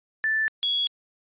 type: tone pair in turn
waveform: sine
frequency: 1760 / 3349 Hz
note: A6 / G#7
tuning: 0 / +14 cents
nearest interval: major seventh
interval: 1114 cents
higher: second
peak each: -21 dBFS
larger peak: neither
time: 0.24-0.48 / 0.63-0.87 s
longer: neither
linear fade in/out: 0 ms
effects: resampled to 8000 Hz